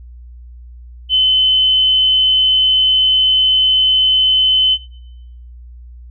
sine tone, 3044 Hz, F#7, 48 cents sharp, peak -9 dBFS, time 1.09-4.78 s, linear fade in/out 50 ms, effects noise-tail reverb RT60 0.9 s tail -22 dB re dry + added 60 Hz sine -33 dBFS peak until 6.1 s

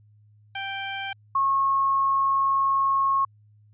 10% pulse / sine tone pair in turn, 784 / 1089.8 Hz, G5 / C#6, 0 / -30 cents, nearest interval tritone, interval 570 cents, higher second, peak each -20 / -19 dBFS, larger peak second, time 0.55-1.13 / 1.35-3.25 s, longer second, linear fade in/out 5 ms, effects added 105 Hz sine -53 dBFS peak until 3.73 s + resampled to 8000 Hz

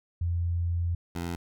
sine / 15% pulse tone pair in turn, 85.9 / 85.9 Hz, F2 / F2, -28 / -28 cents, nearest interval unison, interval 0 cents, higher neither, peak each -25 dBFS, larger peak neither, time 0.21-0.95 / 1.15-1.36 s, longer first, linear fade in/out 5 ms, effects none

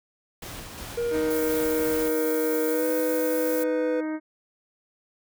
pink noise with tremolo, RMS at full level -38 dBFS, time 0.42-2.09 s, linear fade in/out 5 ms, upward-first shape square, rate 2.8 Hz, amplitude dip 25%
triangle tone with pitch glide, 473.4 to 496.6 Hz, A#4 to B4, +27 to +9 cents, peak -22 dBFS, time 0.97-4.01 s, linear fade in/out 10 ms, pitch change +82 cents, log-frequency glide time 2.68-2.86 s
harmonic tone, 311.1 Hz, D#4, in tune, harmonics 1 / 2 / 3 / 4 / 5 / 6 / 7, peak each -27 / -37 / -42 / -46 / -43 / -47 / -47 dBFS, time 1.1-4.2 s, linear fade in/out 50 ms
violet noise, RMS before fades -34 dBFS, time 1.3-3.64 s, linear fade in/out 10 ms
effects none

